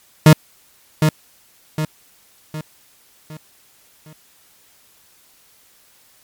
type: tone with echo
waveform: 40% pulse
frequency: 154.8 Hz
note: D#3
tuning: 9 cents flat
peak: -3 dBFS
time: 0.26-0.33 s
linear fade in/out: 2 ms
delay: 760 ms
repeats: 5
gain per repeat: -7 dB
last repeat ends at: 4.13 s
effects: white hiss -53 dBFS RMS until 6.23 s + MP3 96 kbps